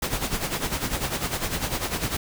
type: noise with tremolo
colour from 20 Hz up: pink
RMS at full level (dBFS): -25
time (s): 0.02-2.17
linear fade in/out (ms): 5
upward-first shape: sine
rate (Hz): 10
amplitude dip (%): 70
effects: none